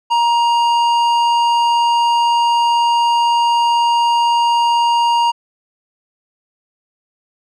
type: tone with tanh clipping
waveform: triangle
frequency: 941 Hz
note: A#5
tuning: 16 cents sharp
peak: -13 dBFS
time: 0.1-5.32 s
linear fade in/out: 20 ms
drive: 16 dB
effects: none